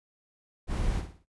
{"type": "noise with echo", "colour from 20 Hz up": "brown", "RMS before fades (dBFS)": -29, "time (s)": [0.67, 1.03], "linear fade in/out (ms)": 50, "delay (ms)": 57, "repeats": 4, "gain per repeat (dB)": -8, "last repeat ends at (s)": 1.258, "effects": ["noise-tail reverb RT60 0.1 s tail -22 dB re dry", "resampled to 24000 Hz"]}